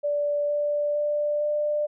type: tone with pitch steps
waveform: sine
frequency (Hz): 583 / 587.1 / 591.1 / 595.3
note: D5 / D5 / D5 / D5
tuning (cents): -13 / -1 / +11 / +23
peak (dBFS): -22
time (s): 0.03-1.87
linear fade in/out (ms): 20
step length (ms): 460
effects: none